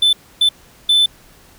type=tone bursts at uneven times; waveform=triangle; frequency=3520 Hz; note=A7; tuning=in tune; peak=-8 dBFS; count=3; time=0.02-0.13 / 0.41-0.49 / 0.89-1.06 s; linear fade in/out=5 ms; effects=pink hiss -47 dBFS RMS until 1.58 s

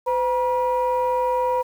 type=tone pair together; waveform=sine; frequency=508 / 959 Hz; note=B4 / A#5; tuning=+49 / +49 cents; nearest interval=major seventh; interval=1100 cents; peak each=-20 dBFS; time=0.06-1.63 s; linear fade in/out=20 ms; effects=tanh soft clip ceiling -14 dBFS + 8-bit

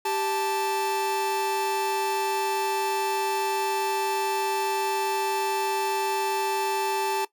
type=tone pair together; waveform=45% pulse; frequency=392 / 877.6 Hz; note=G4 / A5; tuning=0 / -5 cents; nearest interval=octave + major second; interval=1395 cents; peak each=-29 / -26 dBFS; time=0.05-7.25 s; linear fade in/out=5 ms; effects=noise-tail reverb RT60 0.1 s tail -17 dB re dry

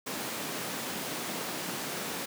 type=high-pass noise; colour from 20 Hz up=pink; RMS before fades=-36 dBFS; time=0.06-2.26 s; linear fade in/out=10 ms; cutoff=160 Hz; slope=24 dB/octave; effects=none

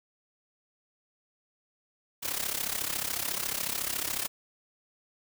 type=noise with amplitude modulation; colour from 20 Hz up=white; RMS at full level=-29 dBFS; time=2.22-4.28 s; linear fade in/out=20 ms; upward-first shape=sine; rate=34 Hz; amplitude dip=80%; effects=none

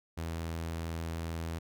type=tone; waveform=sawtooth; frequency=82.41 Hz; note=E2; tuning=in tune; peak=-31 dBFS; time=0.17-1.59 s; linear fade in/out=10 ms; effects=none

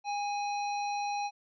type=harmonic tone with a mistuned harmonic; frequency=817 Hz; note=G#5; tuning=29 cents flat; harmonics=1 / 3 / 5 / 7; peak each=-31 / -41 / -45 / -48 dBFS; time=0.04-1.31 s; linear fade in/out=50 ms; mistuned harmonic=3; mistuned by=+41 cents; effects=none

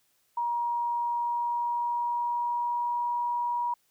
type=tone with pitch glide; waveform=sine; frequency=950 to 959.9 Hz; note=A#5 to B5; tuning=+33 to -50 cents; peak=-26 dBFS; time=0.37-3.74 s; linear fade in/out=5 ms; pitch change=+17 cents; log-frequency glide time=0.94-3.18 s; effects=white hiss -70 dBFS RMS until 3.9 s

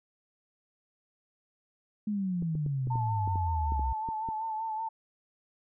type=exponential sweep; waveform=sine; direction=down; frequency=214.7 to 63.2 Hz; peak=-28 dBFS; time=2.07-3.93 s; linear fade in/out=5 ms
type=clicks; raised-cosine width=3 ms; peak=-27 dBFS; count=11; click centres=2.424 / 2.553 / 2.663 / 2.872 / 2.956 / 3.276 / 3.357 / 3.721 / 3.795 / 4.088 / 4.288 s
type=tone with vibrato; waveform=sine; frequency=883 Hz; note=A5; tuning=6 cents sharp; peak=-31 dBFS; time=2.9-4.89 s; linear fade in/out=10 ms; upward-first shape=sine; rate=5.3 Hz; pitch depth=41 cents each way
effects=none

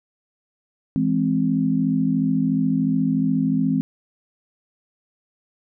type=chord; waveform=sine; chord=E augmented; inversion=none; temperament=equal; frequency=164.81 / 207.7 / 261.6 Hz; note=E3 / G#3 / B#3; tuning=0 / 0 / 0 cents; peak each=-23 / -23 / -20 dBFS; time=0.96-3.81 s; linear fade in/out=0 ms; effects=none

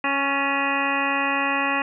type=harmonic tone with a mistuned harmonic; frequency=277.2 Hz; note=C#4; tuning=in tune; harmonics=1 / 2 / 3 / 4 / 5 / 6 / 7 / 9 / 10; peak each=-29 / -32 / -28 / -27 / -32 / -31 / -28 / -27 / -32 dBFS; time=0.04-1.82 s; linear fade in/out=2 ms; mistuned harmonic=6; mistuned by=+38 cents; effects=none

